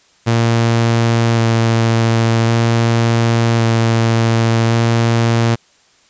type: tone with vibrato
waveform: sawtooth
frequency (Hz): 115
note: A#2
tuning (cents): -23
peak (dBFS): -7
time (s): 0.26-5.56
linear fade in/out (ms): 20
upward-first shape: square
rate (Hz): 0.45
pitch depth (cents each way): 11
effects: white hiss -52 dBFS RMS until 6.09 s + resampled to 16000 Hz